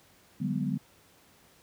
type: chord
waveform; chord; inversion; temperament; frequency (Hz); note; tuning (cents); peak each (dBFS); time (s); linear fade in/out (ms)
sine; G# half-diminished seventh; second; equal with one note detuned; 146.83 / 185 / 202.8 / 246.9; D3 / F#3 / G#3 / B3; 0 / 0 / -41 / 0; -33; 0.4-0.78; 10
effects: pink hiss -60 dBFS RMS until 1.62 s + high-pass 80 Hz 12 dB/octave